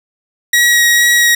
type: tone with vibrato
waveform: sawtooth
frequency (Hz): 1905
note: A#6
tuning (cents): +37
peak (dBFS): -4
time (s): 0.53-1.35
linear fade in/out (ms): 5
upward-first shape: sine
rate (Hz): 2.2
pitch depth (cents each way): 9
effects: none